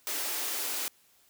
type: high-pass noise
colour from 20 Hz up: white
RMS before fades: -33 dBFS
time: 0.07-0.88 s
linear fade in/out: 0 ms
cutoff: 260 Hz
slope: 96 dB/octave
effects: white hiss -64 dBFS RMS until 1.29 s